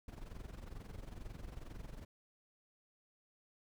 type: noise with amplitude modulation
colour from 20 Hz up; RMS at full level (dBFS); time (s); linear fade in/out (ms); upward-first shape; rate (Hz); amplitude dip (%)
brown; -45; 0.08-2.05; 2; sine; 22.2; 75
effects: none